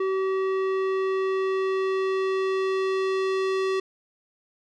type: tone with low-pass filter sweep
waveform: square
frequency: 381.8 Hz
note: G4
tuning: 46 cents flat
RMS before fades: -25 dBFS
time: 0-3.8 s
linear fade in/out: 5 ms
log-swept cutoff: 1700 to 4400 Hz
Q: 0.75
effects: none